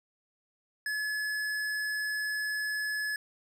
sine tone with tanh clipping, 1708 Hz, G#6, 48 cents sharp, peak -32 dBFS, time 0.86-3.16 s, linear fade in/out 2 ms, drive 17 dB, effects none

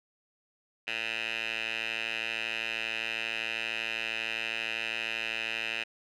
10% pulse tone with band-pass filter, 112.6 Hz, A2, 40 cents sharp, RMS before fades -34 dBFS, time 0.87-5.84 s, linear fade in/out 10 ms, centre 2500 Hz, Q 5.9, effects none

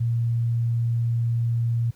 sine tone, 117 Hz, A#2, 7 cents sharp, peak -20 dBFS, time 0-1.91 s, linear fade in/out 10 ms, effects pink hiss -59 dBFS RMS until 1.95 s

